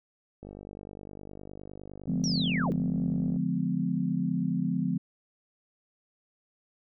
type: click train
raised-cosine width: 2 ms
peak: -30 dBFS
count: 147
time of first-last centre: 0.43-3.362 s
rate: 49.8 Hz
type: chord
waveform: sine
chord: D diminished seventh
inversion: none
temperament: just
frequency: 146.83 / 176.2 / 211.4 / 253.7 Hz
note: D3 / F3 / Ab3 / Cb4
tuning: 0 / +16 / +31 / +47 cents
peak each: -34 / -29 / -33 / -31 dBFS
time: 2.07-4.98 s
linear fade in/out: 10 ms
type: linear sweep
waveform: sine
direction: down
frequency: 5850 to 213.8 Hz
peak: -30 dBFS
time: 2.24-2.72 s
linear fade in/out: 0 ms
effects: none